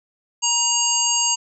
harmonic tone, 943 Hz, A#5, 20 cents sharp, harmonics 1 / 3 / 5 / 7 / 8, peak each -26 / -24 / -26 / -20 / -24 dBFS, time 0.42-1.36 s, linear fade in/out 20 ms, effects none

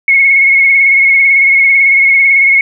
sine tone with vibrato, 2184 Hz, C#7, 26 cents flat, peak -4 dBFS, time 0.08-2.61 s, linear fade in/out 2 ms, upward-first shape sine, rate 18 Hz, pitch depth 32 cents each way, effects none

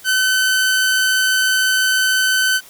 sawtooth tone, 1522 Hz, F#6, 48 cents sharp, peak -10 dBFS, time 0.04-2.61 s, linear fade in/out 50 ms, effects white hiss -43 dBFS RMS until 2.69 s

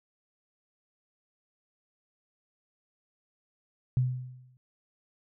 sine tone with exponential decay, 126.7 Hz, B2, 45 cents sharp, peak -20 dBFS, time 3.97-4.57 s, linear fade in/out 0 ms, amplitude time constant 130 ms, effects none

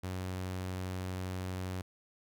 sawtooth tone, 92.5 Hz, F#2, in tune, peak -32 dBFS, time 0.03-1.82 s, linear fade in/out 10 ms, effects none

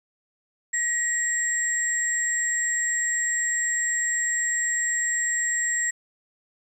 sine tone pair together, 1900 / 7584 Hz, A#6 / A#8, +33 / +29 cents, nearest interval 2 octaves, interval 2396 cents, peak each -25 dBFS, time 0.73-5.91 s, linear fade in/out 10 ms, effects 9-bit

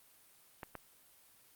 clicks, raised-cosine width 0.5 ms, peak -28 dBFS, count 2, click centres 0.632 / 0.753 s, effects white hiss -64 dBFS RMS until 1.55 s + Opus 32 kbps

